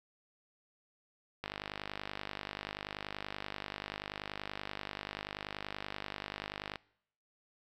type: click train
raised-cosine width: 0.3 ms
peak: -22 dBFS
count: 269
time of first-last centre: 1.44-6.757 s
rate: 50.4 Hz
effects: noise-tail reverb RT60 0.7 s tail -23 dB re dry